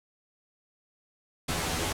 pink noise with comb filter, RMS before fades -30 dBFS, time 1.48-1.93 s, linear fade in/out 10 ms, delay 12 ms, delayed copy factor +0.85, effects low-pass 11000 Hz 12 dB/octave

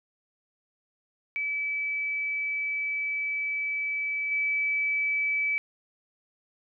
sine tone with level steps, 2300 Hz, D7, 37 cents flat, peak -27 / -24 dBFS, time 1.36-5.58 s, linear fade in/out 0 ms, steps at 4.31 s, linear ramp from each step 10 ms, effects none

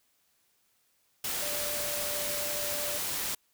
sine tone in noise, 587.3 Hz, D5, in tune, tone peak -38 dBFS, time 1.42-2.98 s, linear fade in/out 5 ms, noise white, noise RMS -33 dBFS, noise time 1.24-3.35 s, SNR -8 dB, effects white hiss -71 dBFS RMS until 3.53 s

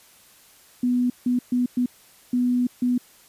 sine tone bursts at uneven times, 246.9 Hz, B3, in tune, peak -18 dBFS, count 6, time 0.83-1.1 / 1.26-1.39 / 1.52-1.66 / 1.77-1.86 / 2.33-2.67 / 2.82-2.98 s, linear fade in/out 5 ms, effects white hiss -53 dBFS RMS until 3.28 s + resampled to 32000 Hz

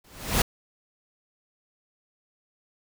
pink noise with exponential growth, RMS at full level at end -18 dBFS, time 0.04-0.42 s, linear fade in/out 5 ms, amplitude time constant 81 ms, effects none

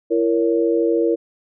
sine chord, A# diminished, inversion second, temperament just, 335.6 / 466.2 / 559.4 Hz, E4 / A#4 / C#5, +31 / 0 / +16 cents, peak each -18 / -18 / -24 dBFS, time 0.1-1.16 s, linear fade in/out 20 ms, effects none

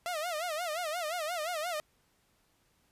sawtooth tone with vibrato, 660 Hz, E5, 2 cents sharp, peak -29 dBFS, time 0.06-1.8 s, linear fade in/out 0 ms, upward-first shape sine, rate 5.7 Hz, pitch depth 160 cents each way, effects pink hiss -71 dBFS RMS until 2.91 s + resampled to 32000 Hz

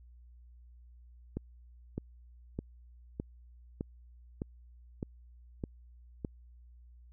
click train, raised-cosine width 3 ms, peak -22 dBFS, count 9, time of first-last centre 1.37-6.248 s, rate 1.64 Hz, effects added 60 Hz sine -53 dBFS peak until 7.12 s

